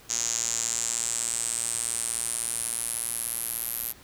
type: tone with band-pass filter sweep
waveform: sawtooth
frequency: 116.54 Hz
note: A#2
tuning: in tune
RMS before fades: -30 dBFS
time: 0.09-3.93 s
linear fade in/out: 20 ms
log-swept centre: 6600 to 12000 Hz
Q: 6.9
effects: pink hiss -52 dBFS RMS until 4.03 s